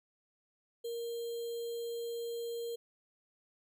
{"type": "tone with sample-and-hold", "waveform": "sine", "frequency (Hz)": 466.9, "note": "A#4", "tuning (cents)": 3, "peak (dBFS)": -36, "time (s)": [0.84, 2.76], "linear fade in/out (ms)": 10, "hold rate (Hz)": 3675, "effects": []}